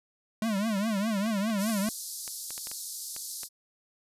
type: tone with vibrato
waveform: square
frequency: 209.8 Hz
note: G#3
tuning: 18 cents sharp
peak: -27 dBFS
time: 0.42-1.89 s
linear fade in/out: 2 ms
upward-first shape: triangle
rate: 4.9 Hz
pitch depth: 180 cents each way
type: clicks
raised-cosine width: 0.2 ms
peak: -24 dBFS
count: 10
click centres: 1.262 / 1.501 / 1.696 / 2.278 / 2.506 / 2.579 / 2.671 / 2.715 / 3.164 / 3.433 s
type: band-pass noise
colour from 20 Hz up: white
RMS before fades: -39 dBFS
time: 1.57-3.49 s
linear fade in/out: 50 ms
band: 4200 to 13000 Hz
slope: 48 dB/octave
effects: resampled to 32000 Hz